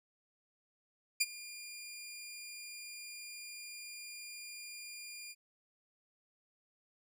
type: tone with ADSR envelope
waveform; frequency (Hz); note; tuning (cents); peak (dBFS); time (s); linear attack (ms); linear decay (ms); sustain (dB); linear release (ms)
15% pulse; 2409; D7; +43; -19; 1.2-5.35; 12; 37; -20; 40
effects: none